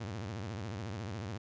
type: tone with vibrato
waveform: sawtooth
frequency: 103.83 Hz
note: G#2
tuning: in tune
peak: -34 dBFS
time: 0-1.38 s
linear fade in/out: 10 ms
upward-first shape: sine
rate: 14 Hz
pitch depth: 240 cents each way
effects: resampled to 16000 Hz